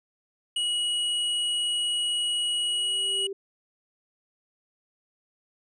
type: tone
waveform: square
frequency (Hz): 2911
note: F#7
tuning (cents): -29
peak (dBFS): -25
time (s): 0.56-3.27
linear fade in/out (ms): 5
type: tone with exponential growth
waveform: sine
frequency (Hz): 392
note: G4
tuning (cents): 0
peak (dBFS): -30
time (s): 2.45-3.33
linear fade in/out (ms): 5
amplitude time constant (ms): 190
effects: resampled to 22050 Hz